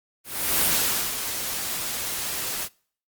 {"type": "noise with ADSR envelope", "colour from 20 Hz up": "white", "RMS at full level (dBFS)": -20, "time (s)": [0.24, 2.69], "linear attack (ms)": 370, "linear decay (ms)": 510, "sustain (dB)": -9, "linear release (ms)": 54, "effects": ["noise-tail reverb RT60 0.5 s tail -25 dB re dry", "Opus 32 kbps"]}